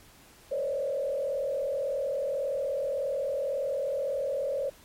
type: tone with frequency modulation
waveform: sine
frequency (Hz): 554.4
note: C#5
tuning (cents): 0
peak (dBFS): -27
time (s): 0.51-4.7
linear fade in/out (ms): 10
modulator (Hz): 41.8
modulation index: 1.2
effects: pink hiss -55 dBFS RMS until 4.84 s + MP3 64 kbps